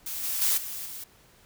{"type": "noise with level steps", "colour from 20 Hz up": "blue", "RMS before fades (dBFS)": [-34, -30, -24, -36, -39], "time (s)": [0.06, 1.04], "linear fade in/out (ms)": 5, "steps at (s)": [0.23, 0.41, 0.57, 0.85], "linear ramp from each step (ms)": 10, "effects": ["pink hiss -58 dBFS RMS until 1.45 s"]}